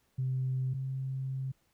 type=tone pair in turn; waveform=sine; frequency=130 / 132.81 Hz; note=C3 / C3; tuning=-11 / +26 cents; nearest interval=unison; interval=37 cents; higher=second; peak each=-28 / -32 dBFS; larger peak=first; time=0.18-0.74 / 0.74-1.52 s; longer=second; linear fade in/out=10 ms; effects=tanh soft clip ceiling -24 dBFS + pink hiss -73 dBFS RMS until 1.73 s